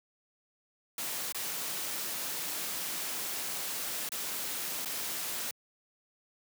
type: noise with dropouts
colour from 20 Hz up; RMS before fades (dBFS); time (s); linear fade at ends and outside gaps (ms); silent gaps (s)
white; -36; 0.98-5.51; 2; 1.323-1.346 / 4.09-4.119 / 4.849-4.857
effects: high-pass 150 Hz 12 dB/octave